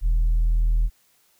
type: tone with tanh clipping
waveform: sine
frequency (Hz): 40.48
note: E1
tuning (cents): -31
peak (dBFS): -17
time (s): 0.01-0.9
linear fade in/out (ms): 50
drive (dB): 1
effects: white hiss -62 dBFS RMS until 1.39 s